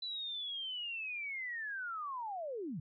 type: linear sweep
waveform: sine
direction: down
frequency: 4000 to 130 Hz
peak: -38 dBFS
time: 0.02-2.8 s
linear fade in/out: 5 ms
effects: none